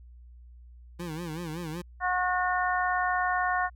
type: tone with vibrato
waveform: 25% pulse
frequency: 164.81 Hz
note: E3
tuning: in tune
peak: -30 dBFS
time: 0.99-1.82 s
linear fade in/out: 10 ms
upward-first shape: sine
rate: 5.3 Hz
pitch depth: 130 cents each way
type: harmonic tone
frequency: 363.5 Hz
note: F#4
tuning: 31 cents flat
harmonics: 2 / 3 / 4 / 5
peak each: -28 / -30 / -31 / -32 dBFS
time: 2-3.7 s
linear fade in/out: 50 ms
effects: added 60 Hz sine -47 dBFS peak until 3.75 s